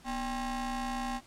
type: ring-modulated tone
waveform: 30% pulse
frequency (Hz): 274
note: C#4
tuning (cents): -20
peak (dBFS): -27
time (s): 0.04-1.21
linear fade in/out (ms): 50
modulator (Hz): 518
effects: pink hiss -58 dBFS RMS until 1.26 s + low-pass 10000 Hz 12 dB/octave